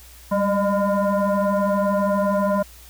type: tone with frequency modulation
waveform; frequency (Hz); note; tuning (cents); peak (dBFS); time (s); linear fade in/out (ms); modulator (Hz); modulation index
sine; 207.7; G#3; 0; -17; 0.31-2.63; 10; 403; 2.1
effects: added 60 Hz sine -45 dBFS peak until 2.89 s + white hiss -47 dBFS RMS until 2.89 s